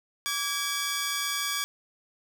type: tone pair together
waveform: 10% pulse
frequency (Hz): 1150.8 / 1645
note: D6 / G#6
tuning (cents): -36 / -17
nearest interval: tritone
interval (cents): 619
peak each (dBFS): -22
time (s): 0.26-1.64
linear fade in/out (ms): 0
effects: none